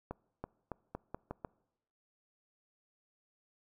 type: accelerating click train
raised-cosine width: 1 ms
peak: -25 dBFS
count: 7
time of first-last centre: 0.11-1.448 s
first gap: 330 ms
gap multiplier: 0.84
effects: noise-tail reverb RT60 0.9 s tail -24 dB re dry